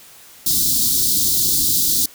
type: band-stop noise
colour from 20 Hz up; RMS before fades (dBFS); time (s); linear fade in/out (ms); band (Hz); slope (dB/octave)
white; -17; 0.46-2.06; 5; 350 to 3700; 48
effects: white hiss -44 dBFS RMS until 2.14 s